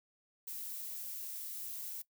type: noise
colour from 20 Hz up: violet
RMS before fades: -43 dBFS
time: 0.47-2.02 s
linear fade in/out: 5 ms
effects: noise-tail reverb RT60 0.1 s tail -19 dB re dry